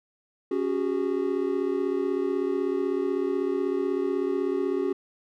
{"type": "chord", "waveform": "triangle", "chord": "C# suspended fourth", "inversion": "none", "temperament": "equal with one note detuned", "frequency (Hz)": [277.2, 370, 406.1], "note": ["C#4", "F#4", "G#4"], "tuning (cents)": [0, 0, -39], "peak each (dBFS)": [-28, -25, -27], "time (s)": [0.51, 4.93], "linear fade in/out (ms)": 5, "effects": []}